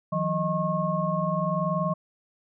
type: tone cluster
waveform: sine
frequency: 160.4 / 181 / 624 / 1086 Hz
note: E3 / F#3 / D#5 / C#6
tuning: -47 / -38 / +5 / -36 cents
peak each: -29 dBFS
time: 0.12-1.94 s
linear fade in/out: 10 ms
effects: none